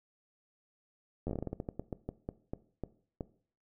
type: slowing click train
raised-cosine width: 2 ms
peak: -23 dBFS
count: 19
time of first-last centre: 1.27-3.208 s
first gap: 11 ms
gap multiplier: 1.23
effects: noise-tail reverb RT60 0.5 s tail -18 dB re dry